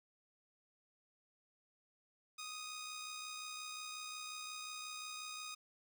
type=tone with amplitude modulation; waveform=10% pulse; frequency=1244.5 Hz; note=D#6; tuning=in tune; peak=-35 dBFS; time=2.38-5.55 s; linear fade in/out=10 ms; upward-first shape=sine; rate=65.6 Hz; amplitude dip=35%; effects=none